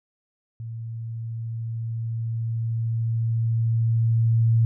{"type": "tone with level ramp", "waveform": "sine", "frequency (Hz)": 114.2, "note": "A#2", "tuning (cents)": -35, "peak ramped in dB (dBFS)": [-31, -15], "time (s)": [0.6, 4.65], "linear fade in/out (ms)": 0, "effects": []}